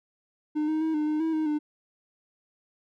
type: tone with pitch steps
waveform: triangle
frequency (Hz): 303.2 / 312.3 / 318.8 / 302.5 / 305.6 / 322.5 / 312.7 / 299.8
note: D#4 / D#4 / D#4 / D#4 / D#4 / E4 / D#4 / D4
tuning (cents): -45 / +7 / +42 / -49 / -31 / -38 / +9 / +36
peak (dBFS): -22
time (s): 0.55-1.59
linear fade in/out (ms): 20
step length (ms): 130
effects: none